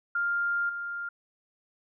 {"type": "tone with level steps", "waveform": "sine", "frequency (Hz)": 1400, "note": "F6", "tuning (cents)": 4, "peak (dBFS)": [-25, -32], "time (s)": [0.15, 1.09], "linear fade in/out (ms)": 5, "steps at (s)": 0.69, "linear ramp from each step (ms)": 5, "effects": []}